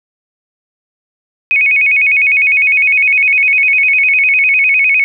sine tone with vibrato, 2357 Hz, D7, 6 cents sharp, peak -7 dBFS, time 1.51-5.04 s, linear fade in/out 0 ms, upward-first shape square, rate 9.9 Hz, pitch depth 110 cents each way, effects none

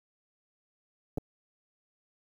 clicks, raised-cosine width 2 ms, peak -20 dBFS, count 2, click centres 1.175 / 1.182 s, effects 9-bit

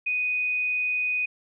sine tone, 2489 Hz, D#7, in tune, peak -23 dBFS, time 0.06-1.26 s, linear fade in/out 10 ms, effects none

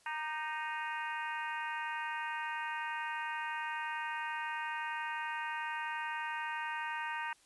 harmonic tone with a mistuned harmonic, 310.5 Hz, D#4, 3 cents flat, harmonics 3 / 4 / 5 / 6 / 7 / 8 / 9, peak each -39 / -47 / -42 / -43 / -51 / -47 / -50 dBFS, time 0.06-7.33 s, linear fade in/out 2 ms, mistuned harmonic 4, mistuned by -49 cents, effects white hiss -66 dBFS RMS until 7.45 s + resampled to 24000 Hz

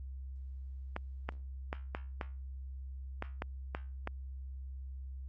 clicks, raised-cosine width 0.5 ms, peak -21 dBFS, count 9, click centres 0.964 / 1.29 / 1.729 / 1.949 / 2.212 / 3.224 / 3.421 / 3.749 / 4.074 s, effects added 66 Hz sine -41 dBFS peak until 5.28 s + Opus 48 kbps

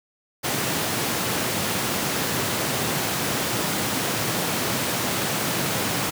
pink high-pass noise, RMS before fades -25 dBFS, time 0.43-6.11 s, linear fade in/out 20 ms, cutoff 110 Hz, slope 24 dB/octave, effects none

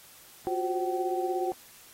sine tone cluster, 357.1 / 373.8 / 526 / 760 Hz, F4 / F#4 / C5 / F#5, +39 / +18 / +9 / +46 cents, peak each -30 / -35 / -38 / -31 dBFS, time 0.47-1.52 s, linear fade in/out 0 ms, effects white hiss -53 dBFS RMS until 1.93 s + AAC 48 kbps

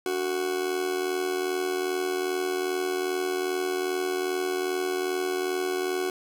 40% pulse tone with amplitude modulation, 370 Hz, F#4, in tune, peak -22 dBFS, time 0.06-6.1 s, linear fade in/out 2 ms, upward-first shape sine, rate 82.5 Hz, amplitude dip 65%, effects none

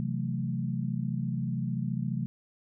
sine chord, F# half-diminished seventh, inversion second, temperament equal, 130.81 / 164.81 / 185 / 220 Hz, C3 / E3 / F#3 / A3, 0 / 0 / 0 / 0 cents, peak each -32 / -35 / -35 / -35 dBFS, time 0-2.26 s, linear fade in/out 0 ms, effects none

